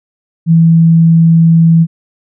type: tone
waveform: sine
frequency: 164.81 Hz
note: E3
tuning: in tune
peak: -3 dBFS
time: 0.46-1.87 s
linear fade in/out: 50 ms
effects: none